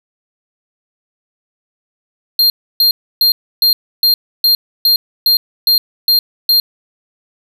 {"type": "tone bursts", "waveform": "square", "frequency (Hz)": 4200, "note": "C8", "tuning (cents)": 6, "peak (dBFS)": -8, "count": 11, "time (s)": [2.39, 6.6], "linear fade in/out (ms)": 2, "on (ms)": 110, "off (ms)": 300, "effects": []}